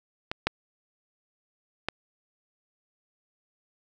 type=clicks; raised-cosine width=0.3 ms; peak=-14 / -7 / -11 dBFS; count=3; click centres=0.315 / 0.47 / 1.886 s; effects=none